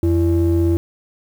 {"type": "ring-modulated tone", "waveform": "triangle", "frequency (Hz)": 124.5, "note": "B2", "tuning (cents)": 14, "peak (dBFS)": -8, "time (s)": [0.03, 0.77], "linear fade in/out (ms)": 0, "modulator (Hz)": 211, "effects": ["7-bit"]}